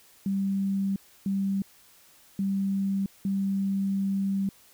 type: tone bursts at uneven times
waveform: sine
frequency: 195.6 Hz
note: G3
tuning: 4 cents flat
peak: -24 dBFS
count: 4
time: 0.26-0.96 / 1.26-1.62 / 2.39-3.06 / 3.25-4.49 s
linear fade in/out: 2 ms
effects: white hiss -57 dBFS RMS until 4.73 s